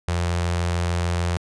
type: tone with notch filter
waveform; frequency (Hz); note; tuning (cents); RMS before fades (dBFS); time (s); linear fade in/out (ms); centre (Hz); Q
sawtooth; 86.7; F2; -12; -23; 0.08-1.37; 0; 260; 1.3
effects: resampled to 22050 Hz